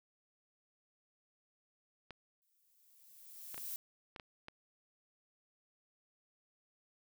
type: clicks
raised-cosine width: 0.3 ms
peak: -31 dBFS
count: 6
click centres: 2.107 / 3.544 / 3.579 / 4.162 / 4.198 / 4.484 s
type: noise with exponential growth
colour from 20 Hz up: violet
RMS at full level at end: -41 dBFS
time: 2.42-3.76 s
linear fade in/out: 0 ms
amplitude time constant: 290 ms
effects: none